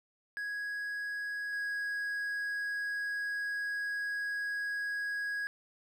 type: tone pair in turn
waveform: triangle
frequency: 1661.2 / 1655.2 Hz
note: G#6 / G#6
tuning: 0 / -6 cents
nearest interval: unison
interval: 6 cents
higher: first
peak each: -33 / -31 dBFS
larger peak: second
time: 0.37-1.53 / 1.53-5.47 s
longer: second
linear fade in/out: 0 ms
effects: none